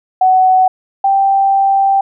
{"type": "tone pair in turn", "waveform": "sine", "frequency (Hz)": [748, 783.6], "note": ["F#5", "G5"], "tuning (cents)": [19, -1], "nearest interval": "minor second", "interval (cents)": 80, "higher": "second", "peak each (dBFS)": [-6, -8], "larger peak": "first", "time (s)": [[0.21, 0.68], [1.04, 2.01]], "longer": "second", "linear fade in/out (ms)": 5, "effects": []}